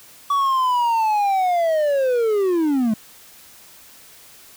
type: linear sweep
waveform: triangle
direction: down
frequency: 1142 to 208.6 Hz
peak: -14 dBFS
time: 0.3-2.94 s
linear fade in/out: 5 ms
effects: white hiss -46 dBFS RMS until 4.56 s